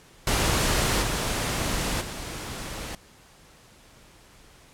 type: noise with level steps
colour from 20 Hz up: pink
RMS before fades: -23 / -27 / -35 dBFS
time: 0.27-2.95 s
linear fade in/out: 2 ms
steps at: 1.01 / 2 s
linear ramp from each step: 20 ms
effects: pink hiss -53 dBFS RMS until 4.73 s + low-pass 11000 Hz 12 dB/octave